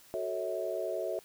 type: chord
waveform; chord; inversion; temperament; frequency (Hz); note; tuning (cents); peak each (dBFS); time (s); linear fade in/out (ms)
sine; F# minor seventh; none; equal with one note detuned; 370 / 440 / 554.4 / 647.6; F#4 / A4 / C#5 / E5; 0 / 0 / 0 / -31; -38 / -39 / -38 / -35; 0.14-1.19; 0
effects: white hiss -58 dBFS RMS until 1.24 s